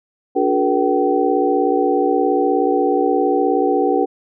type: tone cluster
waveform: sine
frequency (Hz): 290 / 363.7 / 422.7 / 479.5 / 767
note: D4 / F#4 / G#4 / A#4 / G5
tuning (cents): -22 / -30 / +31 / +49 / -38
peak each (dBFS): -20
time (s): 0.35-4.06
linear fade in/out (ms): 20
effects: none